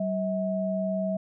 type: tone pair together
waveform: sine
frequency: 191.34 / 643 Hz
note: G3 / E5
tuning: -42 / -43 cents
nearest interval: octave + major sixth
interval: 2099 cents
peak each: -28 dBFS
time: 0-1.17 s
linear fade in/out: 5 ms
effects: none